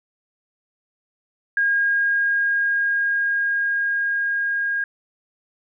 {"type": "tone with level ramp", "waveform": "sine", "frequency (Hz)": 1626, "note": "G#6", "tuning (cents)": -37, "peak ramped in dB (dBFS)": [-16, -20], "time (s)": [1.57, 4.84], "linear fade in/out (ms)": 2, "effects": []}